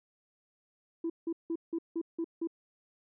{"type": "tone bursts", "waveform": "sine", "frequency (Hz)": 331.9, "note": "E4", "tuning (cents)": 12, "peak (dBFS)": -29, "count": 7, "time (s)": [1.04, 2.473], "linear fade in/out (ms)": 5, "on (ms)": 59, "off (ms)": 170, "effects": ["tanh soft clip ceiling -27 dBFS"]}